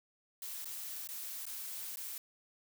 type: noise with dropouts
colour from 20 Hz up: blue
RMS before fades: -43 dBFS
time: 0.42-2.18 s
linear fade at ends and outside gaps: 2 ms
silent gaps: 0.646-0.655 / 1.074-1.088 / 1.455-1.465 / 1.959-1.97 s
effects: none